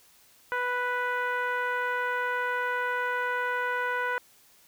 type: tone with low-pass filter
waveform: 10% pulse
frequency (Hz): 493.9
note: B4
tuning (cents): 0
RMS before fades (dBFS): -29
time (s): 0.52-4.18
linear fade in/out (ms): 0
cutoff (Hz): 1500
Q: 2
effects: white hiss -59 dBFS RMS until 4.67 s